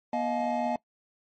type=tone cluster; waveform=triangle; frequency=241.1 / 625 / 705 / 854 Hz; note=B3 / D#5 / F5 / G#5; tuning=-41 / +8 / +16 / +48 cents; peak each=-30 dBFS; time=0.13-0.76 s; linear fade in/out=2 ms; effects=noise-tail reverb RT60 0.1 s tail -21 dB re dry + MP3 32 kbps